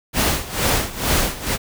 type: noise with tremolo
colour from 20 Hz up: pink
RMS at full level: -17 dBFS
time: 0.13-1.58 s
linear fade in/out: 50 ms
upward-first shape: sine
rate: 2.2 Hz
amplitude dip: 85%
effects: none